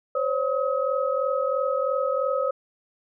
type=tone cluster; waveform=sine; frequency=520 / 563 / 1272 Hz; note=C5 / C#5 / D#6; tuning=-11 / +27 / +38 cents; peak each=-25 / -26 / -28 dBFS; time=0.15-2.51 s; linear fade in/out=5 ms; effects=none